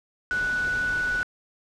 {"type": "tone in noise", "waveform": "sine", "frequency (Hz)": 1480, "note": "F#6", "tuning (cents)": 0, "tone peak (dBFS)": -23, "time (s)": [0.31, 1.23], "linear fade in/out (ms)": 0, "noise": "pink", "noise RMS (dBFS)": -37, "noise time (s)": [0.31, 1.23], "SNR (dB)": 11, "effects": ["low-pass 6000 Hz 12 dB/octave"]}